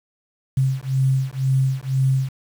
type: beating tone pair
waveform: sine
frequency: 132 / 134 Hz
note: C3 / C3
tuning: +16 / +42 cents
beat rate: 2 Hz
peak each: -20 dBFS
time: 0.57-2.29 s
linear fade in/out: 5 ms
effects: 7-bit